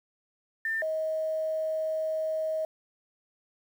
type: tone pair in turn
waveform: sine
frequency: 1793 / 631.9 Hz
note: A6 / D#5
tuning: +32 / +27 cents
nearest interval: octave + tritone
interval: 1805 cents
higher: first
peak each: -27 dBFS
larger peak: neither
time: 0.65-0.82 / 0.82-2.65 s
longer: second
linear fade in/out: 2 ms
effects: 9-bit